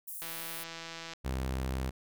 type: high-pass noise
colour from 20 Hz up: pink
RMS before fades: -42 dBFS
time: 0.07-0.64 s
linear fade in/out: 10 ms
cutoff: 10000 Hz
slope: 24 dB/octave
type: click train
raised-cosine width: 0.2 ms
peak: -25 dBFS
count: 152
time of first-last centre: 0.22-1.135 s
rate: 165 Hz
type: tone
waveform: sawtooth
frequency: 65.2 Hz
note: C2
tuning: 5 cents flat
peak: -28 dBFS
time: 1.24-1.91 s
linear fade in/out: 20 ms
effects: none